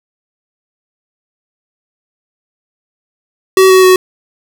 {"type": "tone with pitch steps", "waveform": "square", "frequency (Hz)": [379.2, 375.1, 371], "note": ["F#4", "F#4", "F#4"], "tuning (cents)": [43, 24, 5], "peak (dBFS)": -4, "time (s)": [3.57, 3.96], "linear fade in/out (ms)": 2, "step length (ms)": 130, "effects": ["7-bit"]}